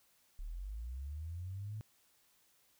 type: linear sweep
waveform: sine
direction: up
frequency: 34.65 to 110 Hz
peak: -40 dBFS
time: 0.39-1.81 s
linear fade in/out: 0 ms
effects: white hiss -71 dBFS RMS until 2.79 s